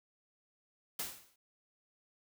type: noise with exponential decay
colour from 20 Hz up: white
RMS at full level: -35 dBFS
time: 0.99-1.36 s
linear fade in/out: 5 ms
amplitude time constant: 79 ms
effects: none